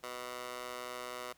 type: tone with high-pass filter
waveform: 15% pulse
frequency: 123.8 Hz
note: B2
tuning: 5 cents sharp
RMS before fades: -43 dBFS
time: 0.03-1.33 s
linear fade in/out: 10 ms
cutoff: 720 Hz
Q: 1.4
effects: pink hiss -67 dBFS RMS until 1.37 s